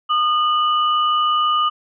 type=tone pair together; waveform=sine; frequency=1222 / 2956 Hz; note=D#6 / F#7; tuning=-32 / -2 cents; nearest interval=octave + minor third; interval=1530 cents; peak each=-15 / -23 dBFS; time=0.09-1.7 s; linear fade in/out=20 ms; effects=none